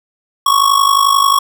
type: tone with amplitude modulation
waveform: square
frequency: 1108.7 Hz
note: C#6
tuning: in tune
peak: -6 dBFS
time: 0.46-1.39 s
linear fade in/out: 5 ms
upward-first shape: sine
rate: 51.3 Hz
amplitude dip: 75%
effects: none